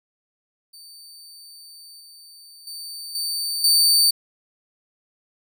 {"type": "tone with level steps", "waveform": "sawtooth", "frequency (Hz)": 4579, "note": "D8", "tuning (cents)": -45, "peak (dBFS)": [-39, -41, -30, -21, -11], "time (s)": [0.73, 4.11], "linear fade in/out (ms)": 10, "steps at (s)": [2, 2.67, 3.15, 3.64], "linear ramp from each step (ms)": 2, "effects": []}